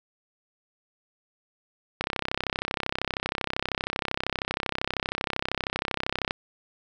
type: click train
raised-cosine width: 0.3 ms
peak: -10 dBFS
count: 142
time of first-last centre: 2.01-6.309 s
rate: 32.8 Hz
effects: none